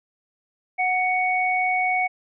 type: tone pair together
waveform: sine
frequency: 737 / 2229 Hz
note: F#5 / C#7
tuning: -7 / +9 cents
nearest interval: octave + perfect fifth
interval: 1916 cents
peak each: -22 dBFS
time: 0.78-2.08 s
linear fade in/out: 20 ms
effects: none